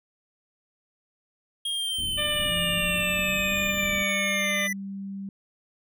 square linear sweep, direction down, 3257 to 1975.5 Hz, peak -27 dBFS, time 1.65-4.73 s, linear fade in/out 5 ms
pink low-pass noise, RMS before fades -38 dBFS, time 1.98-4.03 s, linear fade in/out 5 ms, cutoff 290 Hz, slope 24 dB/octave
harmonic tone, 596 Hz, D5, 25 cents sharp, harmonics 1 / 2 / 3 / 4 / 5 / 6, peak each -32 / -37 / -33 / -33 / -36 / -33 dBFS, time 2.17-4.68 s, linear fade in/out 20 ms
sine tone with pitch glide, 171.8 to 196.21 Hz, F3 to G3, -28 to +2 cents, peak -32 dBFS, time 2.49-5.29 s, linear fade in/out 2 ms, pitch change +230 cents, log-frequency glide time 2.74-3.56 s
effects none

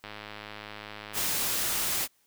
click train, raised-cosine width 0.3 ms, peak -24 dBFS, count 128, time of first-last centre 0.04-1.25 s, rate 105 Hz
white noise, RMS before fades -29 dBFS, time 1.13-2.08 s, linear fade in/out 50 ms
effects white hiss -68 dBFS RMS until 2.26 s

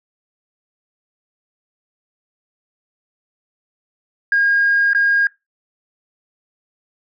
sine tone with dropouts, 1625 Hz, G#6, 38 cents flat, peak -11 dBFS, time 4.32-5.27 s, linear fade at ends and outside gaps 2 ms, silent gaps 4.933-4.948 s, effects noise-tail reverb RT60 0.2 s tail -22 dB re dry + tanh soft clip ceiling -7 dBFS

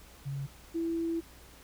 sine tone pair in turn, 138.59 / 331.8 Hz, C#3 / E4, 0 / +11 cents, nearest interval octave + minor third, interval 1511 cents, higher second, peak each -33 / -29 dBFS, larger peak second, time 0.25-0.47 / 0.74-1.21 s, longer second, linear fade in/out 20 ms, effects added 60 Hz sine -56 dBFS peak until 1.63 s + pink hiss -55 dBFS RMS until 1.63 s

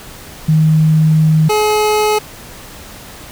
sine / 25% pulse tone pair in turn, 156.7 / 424.8 Hz, D#3 / G#4, +13 / +39 cents, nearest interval octave + perfect fourth, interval 1726 cents, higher second, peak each -7 dBFS, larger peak neither, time 0.48-1.49 / 1.49-2.19 s, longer first, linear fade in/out 10 ms, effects pink hiss -34 dBFS RMS until 3.31 s

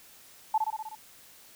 sine tone with echo, 873 Hz, A5, 14 cents flat, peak -21 dBFS, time 0.54-0.58 s, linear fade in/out 5 ms, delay 62 ms, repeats 6, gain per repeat -3 dB, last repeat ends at 0.952 s, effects white hiss -54 dBFS RMS until 1.55 s

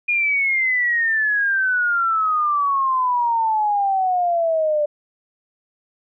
sine exponential sweep, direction down, 2444 to 587.3 Hz, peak -16 dBFS, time 0.08-4.86 s, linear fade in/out 10 ms, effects none

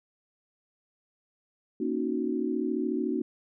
sine chord, D# minor seventh, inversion second, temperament equal with one note detuned, 236.9 / 277.2 / 311.1 / 370 Hz, A#3 / C#4 / D#4 / F#4, +28 / 0 / 0 / 0 cents, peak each -32 dBFS, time 1.8-3.22 s, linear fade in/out 5 ms, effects none

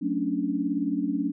sine chord, D major seventh, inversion first, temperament just, 183.54 / 220.2 / 275.3 / 293.7 Hz, F#3 / A3 / C#4 / D4, -14 / +2 / -12 / 0 cents, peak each -33 / -32 / -28 / -28 dBFS, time 0.01-1.32 s, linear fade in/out 20 ms, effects none

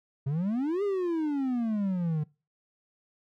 triangle exponential two-way sweep, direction up then down, 130.8 to 415.3 to 148.2 Hz, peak -24 dBFS, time 0.26-2.24 s, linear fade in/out 10 ms, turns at 0.83 s, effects noise-tail reverb RT60 0.3 s tail -22 dB re dry

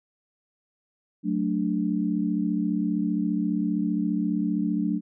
sine chord, D major, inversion first, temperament equal, 185 / 220 / 293.7 Hz, F#3 / A3 / D4, 0 / 0 / 0 cents, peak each -27 dBFS, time 1.23-5.01 s, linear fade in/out 50 ms, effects none

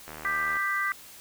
click train, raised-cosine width 0.5 ms, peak -25 dBFS, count 39, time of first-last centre 0.08-0.569 s, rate 77.7 Hz
sine chord, G major, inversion second, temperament equal with one note detuned, 1189.7 / 1568 / 1975.5 Hz, D6 / G6 / B6, +22 / 0 / 0 cents, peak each -30 / -30 / -29 dBFS, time 0.25-0.92 s, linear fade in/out 0 ms
effects white hiss -48 dBFS RMS until 1.2 s

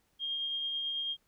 sine tone with tremolo, 3223 Hz, G7, 47 cents sharp, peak -31 dBFS, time 0.19-1.17 s, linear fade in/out 50 ms, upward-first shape triangle, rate 9.1 Hz, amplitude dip 25%, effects pink hiss -73 dBFS RMS until 1.27 s

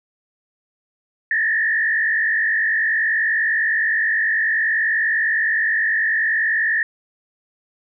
sine tone with frequency modulation, 1800 Hz, A6, 39 cents sharp, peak -16 dBFS, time 1.31-6.83 s, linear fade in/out 2 ms, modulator 49.7 Hz, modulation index 1.7, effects none

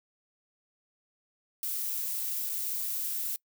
violet noise with dropouts, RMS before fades -33 dBFS, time 1.63-3.36 s, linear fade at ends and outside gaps 0 ms, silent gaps 2.492-2.496 s, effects noise-tail reverb RT60 0.1 s tail -24 dB re dry

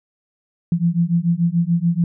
sine beating tone pair, 167.1 / 174 Hz, E3 / F3, +24 / -6 cents, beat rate 6.9 Hz, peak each -18 dBFS, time 0.72-2.04 s, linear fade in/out 2 ms, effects none

